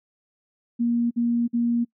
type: tone bursts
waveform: sine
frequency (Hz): 236.4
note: A#3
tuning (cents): +24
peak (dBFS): -19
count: 3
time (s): 0.79-1.85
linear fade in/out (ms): 20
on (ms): 320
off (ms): 50
effects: noise-tail reverb RT60 0.1 s tail -24 dB re dry